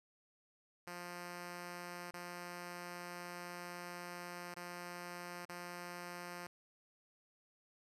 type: tone with dropouts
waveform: 5% pulse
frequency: 175.9 Hz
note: F3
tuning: 13 cents sharp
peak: -34 dBFS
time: 0.87-6.47 s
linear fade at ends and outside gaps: 5 ms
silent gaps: 2.11-2.138 / 4.543-4.564 / 5.453-5.492 s
effects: resampled to 32000 Hz